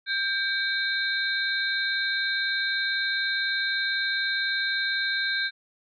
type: tone cluster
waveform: sine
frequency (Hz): 1583 / 2287 / 3696 / 4078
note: G6 / D7 / A#7 / C8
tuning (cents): +17 / -47 / -16 / -45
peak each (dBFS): -26 / -35 / -32 / -31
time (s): 0.06-5.51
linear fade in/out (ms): 50
effects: none